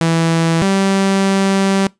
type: tone pair in turn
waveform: sawtooth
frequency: 164.81 / 194.54 Hz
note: E3 / G3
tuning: 0 / -13 cents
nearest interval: minor third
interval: 287 cents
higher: second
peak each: -8 dBFS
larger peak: neither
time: 0.01-0.62 / 0.62-1.87 s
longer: second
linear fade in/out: 0 ms
effects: noise-tail reverb RT60 0.2 s tail -24 dB re dry + resampled to 22050 Hz